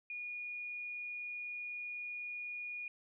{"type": "tone", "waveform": "sine", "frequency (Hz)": 2444, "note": "D#7", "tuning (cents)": -32, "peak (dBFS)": -40, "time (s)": [0.1, 2.88], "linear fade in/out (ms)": 2, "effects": []}